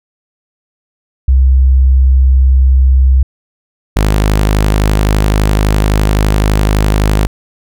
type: tone pair in turn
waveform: sine / sawtooth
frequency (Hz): 65.41 / 51.82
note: C2 / G#1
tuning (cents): 0 / -3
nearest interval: major third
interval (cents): 403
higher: first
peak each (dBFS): -4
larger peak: neither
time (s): 1.28-3.23 / 3.96-7.27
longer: second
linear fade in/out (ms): 5
effects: none

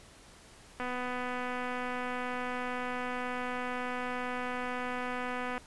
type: click train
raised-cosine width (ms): 0.5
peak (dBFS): -22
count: 1191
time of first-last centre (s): 0.8-5.579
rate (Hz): 249
effects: pink hiss -55 dBFS RMS until 5.66 s + resampled to 24000 Hz

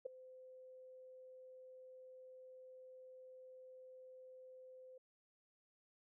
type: tone with ADSR envelope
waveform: sine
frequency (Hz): 514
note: C5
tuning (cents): -31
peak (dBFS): -37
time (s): 0.05-4.98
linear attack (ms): 11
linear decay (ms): 7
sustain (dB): -18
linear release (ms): 5
effects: none

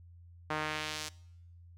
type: tone with band-pass filter sweep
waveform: sawtooth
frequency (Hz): 153.8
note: D#3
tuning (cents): -20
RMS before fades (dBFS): -37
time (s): 0.5-1.09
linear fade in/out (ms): 5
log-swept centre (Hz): 1200 to 6200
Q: 0.96
effects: noise-tail reverb RT60 0.8 s tail -22 dB re dry + added 86 Hz sine -52 dBFS peak until 1.77 s

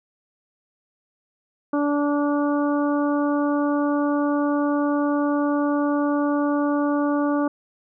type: harmonic tone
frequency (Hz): 290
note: D4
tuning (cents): -22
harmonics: 1 / 2 / 3 / 4 / 5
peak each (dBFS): -20 / -26 / -31 / -30 / -35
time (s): 1.73-7.48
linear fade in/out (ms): 5
effects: none

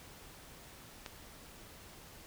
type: click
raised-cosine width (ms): 0.2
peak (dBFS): -25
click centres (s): 1.062
effects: pink hiss -54 dBFS RMS until 2.26 s

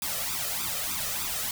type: noise with flanger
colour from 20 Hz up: white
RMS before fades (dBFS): -31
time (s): 0.02-1.51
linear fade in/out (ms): 2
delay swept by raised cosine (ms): 0.82 to 1.64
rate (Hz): 3.3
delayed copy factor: +0.8
effects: none

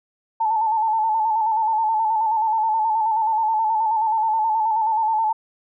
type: tone with vibrato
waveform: sine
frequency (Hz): 880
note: A5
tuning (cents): 0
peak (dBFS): -17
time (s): 0.4-5.33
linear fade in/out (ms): 10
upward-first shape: square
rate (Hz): 9.4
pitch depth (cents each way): 43
effects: none

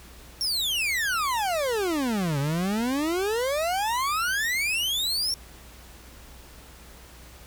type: exponential two-way sweep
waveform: 40% pulse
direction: down then up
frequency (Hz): 5588 to 135.7 to 5588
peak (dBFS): -23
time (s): 0.41-5.34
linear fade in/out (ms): 0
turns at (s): 2.39
effects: added 60 Hz sine -48 dBFS peak until 7.46 s + pink hiss -49 dBFS RMS until 7.46 s

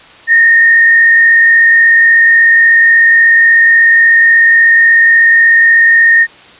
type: tone with frequency modulation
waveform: sine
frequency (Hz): 1840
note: A#6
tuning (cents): -23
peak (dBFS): -3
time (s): 0.27-6.27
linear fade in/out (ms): 50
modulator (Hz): 43.6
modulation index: 0.67
effects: white hiss -37 dBFS RMS until 6.59 s + resampled to 8000 Hz

